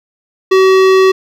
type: tone with hard clipping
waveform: sine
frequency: 379.4 Hz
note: F#4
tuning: 43 cents sharp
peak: -7 dBFS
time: 0.51-1.12 s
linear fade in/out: 10 ms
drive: 18 dB
effects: none